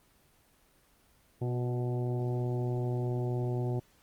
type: harmonic tone with a mistuned harmonic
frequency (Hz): 123.47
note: B2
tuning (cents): 0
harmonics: 1 / 2 / 3 / 4 / 5 / 6 / 7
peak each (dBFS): -30 / -41 / -36 / -46 / -45 / -46 / -50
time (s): 1.41-3.8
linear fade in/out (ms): 10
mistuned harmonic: 3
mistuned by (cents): -22
effects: pink hiss -65 dBFS RMS until 4.02 s + Opus 24 kbps